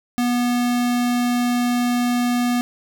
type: tone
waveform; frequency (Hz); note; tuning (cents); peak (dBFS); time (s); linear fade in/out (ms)
square; 243.5; B3; -24; -18; 0.18-2.61; 0
effects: none